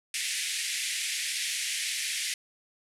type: band-pass noise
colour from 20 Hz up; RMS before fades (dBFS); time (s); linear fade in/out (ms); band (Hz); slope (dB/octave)
pink; -32; 0.14-2.34; 2; 1900 to 11000; 48
effects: none